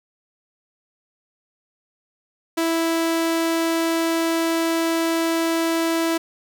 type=tone; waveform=sawtooth; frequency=329.6 Hz; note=E4; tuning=in tune; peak=-15 dBFS; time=2.57-6.18 s; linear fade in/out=10 ms; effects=none